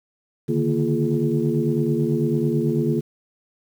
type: tone cluster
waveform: sine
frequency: 142.2 / 151.3 / 232.9 / 346.1 / 424.6 Hz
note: C#3 / D#3 / A#3 / F4 / G#4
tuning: +45 / -48 / -1 / -16 / +38 cents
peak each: -25 / -24 / -23 / -24 / -26 dBFS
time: 0.48-3.01 s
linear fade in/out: 20 ms
effects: tanh soft clip ceiling -7 dBFS + 8-bit